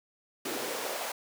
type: noise with high-pass filter sweep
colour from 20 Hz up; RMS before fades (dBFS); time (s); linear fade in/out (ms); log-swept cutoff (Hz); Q
pink; -35; 0.45-1.12; 5; 310 to 680; 2.2
effects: none